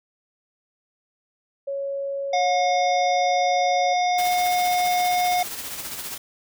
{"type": "tone", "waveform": "sine", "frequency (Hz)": 554.4, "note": "C#5", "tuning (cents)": 0, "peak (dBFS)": -25, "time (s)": [1.67, 3.94], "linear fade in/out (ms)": 10}
{"type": "harmonic tone", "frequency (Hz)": 720, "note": "F#5", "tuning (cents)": -47, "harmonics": [1, 3, 5, 7, 8], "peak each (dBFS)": [-19, -29, -33, -36, -37], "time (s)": [2.33, 5.43], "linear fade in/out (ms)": 5}
{"type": "noise with tremolo", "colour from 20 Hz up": "white", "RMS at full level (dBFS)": -31, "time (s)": [4.18, 6.18], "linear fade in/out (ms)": 5, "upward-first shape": "sine", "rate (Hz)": 15, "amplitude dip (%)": 45}
{"effects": []}